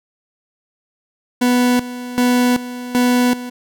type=tone with tremolo; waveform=40% pulse; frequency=246.9 Hz; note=B3; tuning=in tune; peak=-11 dBFS; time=1.41-3.5 s; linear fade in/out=10 ms; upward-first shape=square; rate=1.3 Hz; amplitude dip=80%; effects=none